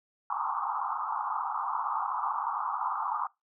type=band-pass noise; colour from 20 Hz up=pink; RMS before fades=-32 dBFS; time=0.3-3.27 s; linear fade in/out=2 ms; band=800 to 1300 Hz; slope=96 dB/octave; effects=noise-tail reverb RT60 0.2 s tail -22 dB re dry